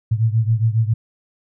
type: beating tone pair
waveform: sine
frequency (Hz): 110 / 117.3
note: A2 / A#2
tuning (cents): 0 / +11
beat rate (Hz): 7.3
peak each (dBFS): -16 / -19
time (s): 0.11-0.94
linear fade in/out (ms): 10
effects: none